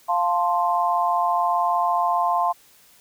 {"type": "chord", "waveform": "sine", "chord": "F major", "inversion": "none", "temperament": "equal", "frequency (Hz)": [698.5, 880, 1046.5], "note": ["F5", "A5", "C6"], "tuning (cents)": [0, 0, 0], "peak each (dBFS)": [-22, -24, -22], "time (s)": [0.08, 2.53], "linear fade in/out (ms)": 20, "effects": ["white hiss -54 dBFS RMS until 3 s"]}